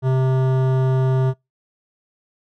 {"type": "tone with hard clipping", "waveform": "sine", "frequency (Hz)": 130.81, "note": "C3", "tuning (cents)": 0, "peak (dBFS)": -17, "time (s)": [0.02, 1.34], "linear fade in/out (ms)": 50, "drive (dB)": 15, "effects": ["noise-tail reverb RT60 0.2 s tail -25 dB re dry"]}